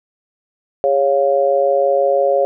sine tone with amplitude modulation, 554.4 Hz, C#5, in tune, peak -7 dBFS, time 0.84-2.45 s, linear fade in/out 0 ms, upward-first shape sine, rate 146 Hz, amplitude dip 100%, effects none

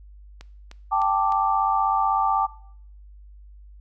click train, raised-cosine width 0.2 ms, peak -24 dBFS, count 4, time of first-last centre 0.41-1.322 s, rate 3.29 Hz
sine chord, G suspended second, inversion none, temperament equal, 784 / 880 / 1174.7 Hz, G5 / A5 / D6, 0 / 0 / 0 cents, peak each -23 dBFS, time 0.91-2.47 s, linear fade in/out 20 ms
effects noise-tail reverb RT60 0.6 s tail -19 dB re dry + added 50 Hz sine -43 dBFS peak until 3.8 s

